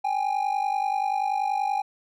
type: ring-modulated tone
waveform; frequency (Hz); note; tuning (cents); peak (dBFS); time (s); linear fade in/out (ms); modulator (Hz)
triangle; 807; G#5; -50; -18; 0.04-1.82; 10; 25.2
effects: none